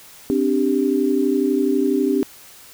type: chord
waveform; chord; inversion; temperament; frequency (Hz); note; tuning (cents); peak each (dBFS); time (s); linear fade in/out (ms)
sine; C suspended second; none; equal; 261.6 / 293.7 / 392; C4 / D4 / G4; 0 / 0 / 0; -20; 0.3-2.23; 0
effects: white hiss -44 dBFS RMS until 2.73 s